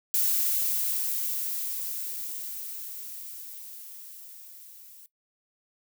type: noise with level ramp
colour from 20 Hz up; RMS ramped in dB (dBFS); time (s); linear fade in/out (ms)
violet; -24 to -50; 0.14-5.06; 0
effects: noise-tail reverb RT60 0.1 s tail -17 dB re dry